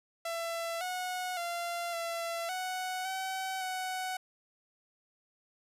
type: tone with pitch steps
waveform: sawtooth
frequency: 670 / 732 / 689 / 674 / 741 / 760 / 745 Hz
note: E5 / F#5 / F5 / E5 / F#5 / F#5 / F#5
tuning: +28 / -19 / -24 / +38 / +2 / +46 / +12 cents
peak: -30 dBFS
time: 0.25-4.17 s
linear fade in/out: 5 ms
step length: 560 ms
effects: resampled to 32000 Hz